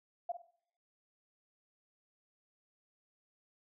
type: tone with echo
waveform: sine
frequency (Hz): 697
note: F5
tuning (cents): -4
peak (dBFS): -33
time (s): 0.29-0.32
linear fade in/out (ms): 5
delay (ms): 50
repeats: 3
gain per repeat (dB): -10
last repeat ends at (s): 0.47
effects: noise-tail reverb RT60 0.7 s tail -19 dB re dry